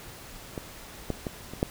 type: clicks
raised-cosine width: 2 ms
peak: -19 / -14 / -17 / -25 / -10 dBFS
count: 5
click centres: 0.578 / 1.103 / 1.268 / 1.536 / 1.629 s
effects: pink hiss -45 dBFS RMS until 1.7 s